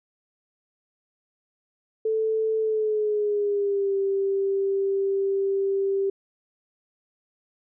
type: tone with pitch glide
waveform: sine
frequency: 440 to 392 Hz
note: A4 to G4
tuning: 0 to 0 cents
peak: -21 dBFS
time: 2.05-6.1 s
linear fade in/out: 5 ms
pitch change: -200 cents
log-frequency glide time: 2.59-3.96 s
effects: none